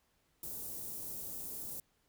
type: band-stop noise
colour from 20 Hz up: white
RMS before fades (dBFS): -43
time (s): 0.43-1.8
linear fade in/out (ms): 2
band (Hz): 450 to 10000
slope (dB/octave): 12
effects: pink hiss -75 dBFS RMS until 2.08 s